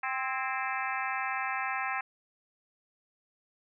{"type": "harmonic tone with a mistuned harmonic", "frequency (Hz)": 261.6, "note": "C4", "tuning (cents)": 0, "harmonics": [3, 4, 5, 6, 7, 8, 9, 10], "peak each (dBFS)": [-36, -37, -38, -39, -39, -40, -41, -41], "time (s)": [0.03, 2.01], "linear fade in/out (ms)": 5, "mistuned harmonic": 6, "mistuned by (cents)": 69, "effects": []}